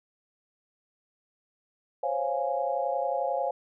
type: chord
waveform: sine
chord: Db major seventh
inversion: third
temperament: equal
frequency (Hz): 523.3 / 554.4 / 698.5 / 830.6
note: C5 / Db5 / F5 / Ab5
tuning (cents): 0 / 0 / 0 / 0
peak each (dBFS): -32 / -31 / -31 / -32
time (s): 2.03-3.51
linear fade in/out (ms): 5
effects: none